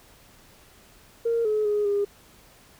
sine tone with pitch steps, 463.7 / 427 / 416.3 / 405.8 Hz, A#4 / G#4 / G#4 / G#4, -9 / +48 / +4 / -40 cents, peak -20 dBFS, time 1.25-2.05 s, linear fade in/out 10 ms, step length 200 ms, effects tanh soft clip ceiling -16 dBFS + pink hiss -54 dBFS RMS until 2.79 s

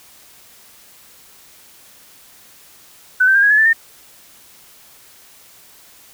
sine tone with pitch steps, 1505 / 1553.6 / 1603.7 / 1655.5 / 1708.9 / 1764.1 / 1821 Hz, F#6 / G6 / G6 / G#6 / G#6 / A6 / A#6, +29 / -16 / +39 / -6 / +49 / +4 / -41 cents, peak -9 dBFS, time 3.2-3.732 s, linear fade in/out 10 ms, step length 76 ms, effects white hiss -46 dBFS RMS until 6.13 s

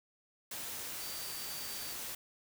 sine tone in noise, 4626 Hz, D8, 27 cents flat, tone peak -47 dBFS, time 1-1.93 s, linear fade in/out 5 ms, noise white, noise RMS -42 dBFS, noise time 0.51-2.15 s, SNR -8 dB, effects none

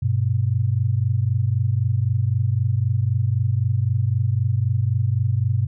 sine tone pair together, 99.4 / 123.27 Hz, G2 / B2, +25 / -3 cents, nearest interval major third, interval 372 cents, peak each -20 dBFS, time 0.02-5.67 s, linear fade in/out 10 ms, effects none

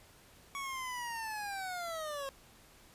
25% pulse linear sweep, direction down, 1123 to 537 Hz, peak -34 dBFS, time 0.55-2.29 s, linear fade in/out 0 ms, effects pink hiss -60 dBFS RMS until 2.94 s + resampled to 32000 Hz

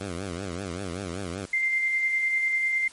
10% pulse tone with vibrato, 91.8 Hz, F#2, 13 cents flat, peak -23 dBFS, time 0-1.46 s, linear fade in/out 10 ms, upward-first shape triangle, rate 5.2 Hz, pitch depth 200 cents each way
sine tone with tremolo, 2093 Hz, C7, in tune, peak -21 dBFS, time 1.53-2.88 s, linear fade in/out 5 ms, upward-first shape square, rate 10 Hz, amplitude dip 25%
effects white hiss -49 dBFS RMS until 2.92 s + MP3 48 kbps

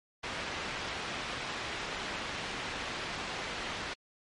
white low-pass noise, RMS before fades -38 dBFS, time 0.23-3.94 s, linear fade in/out 10 ms, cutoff 2800 Hz, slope 12 dB/octave, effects low-pass 8000 Hz 12 dB/octave + MP3 48 kbps

